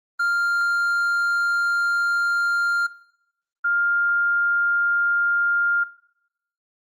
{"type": "tone pair in turn", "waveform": ["triangle", "sine"], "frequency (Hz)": [1396.9, 1402.7], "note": ["F6", "F6"], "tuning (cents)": [0, 7], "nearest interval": "unison", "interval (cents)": 7, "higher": "second", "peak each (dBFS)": [-17, -18], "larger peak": "first", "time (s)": [[0.19, 2.87], [3.64, 5.84]], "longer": "first", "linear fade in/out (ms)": 10, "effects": ["noise-tail reverb RT60 0.8 s tail -19 dB re dry", "Opus 24 kbps"]}